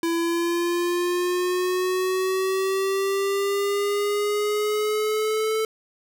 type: linear sweep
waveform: square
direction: up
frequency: 333.3 to 440 Hz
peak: -22 dBFS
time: 0.03-5.65 s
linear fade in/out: 2 ms
effects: none